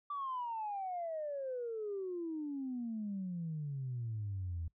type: exponential sweep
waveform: sine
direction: down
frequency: 1174.7 to 80.3 Hz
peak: -36 dBFS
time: 0.1-4.68 s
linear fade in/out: 5 ms
effects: noise-tail reverb RT60 0.1 s tail -22 dB re dry + tanh soft clip ceiling -32 dBFS